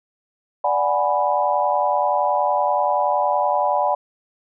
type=chord; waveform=sine; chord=G# half-diminished seventh; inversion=second; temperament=equal; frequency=587.3 / 740 / 830.6 / 987.8 Hz; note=D5 / F#5 / G#5 / B5; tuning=0 / 0 / 0 / 0 cents; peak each=-22 dBFS; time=0.64-3.95 s; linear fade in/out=5 ms; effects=none